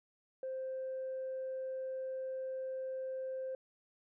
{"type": "tone", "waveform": "sine", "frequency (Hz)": 523.3, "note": "C5", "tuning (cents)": 0, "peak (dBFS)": -36, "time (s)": [0.43, 3.55], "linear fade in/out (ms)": 2, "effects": ["tanh soft clip ceiling -34 dBFS"]}